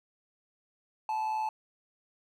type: tone with amplitude modulation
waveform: triangle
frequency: 870 Hz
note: A5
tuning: 20 cents flat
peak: -25 dBFS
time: 1.09-1.49 s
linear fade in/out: 2 ms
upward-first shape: sine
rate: 123 Hz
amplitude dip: 45%
effects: none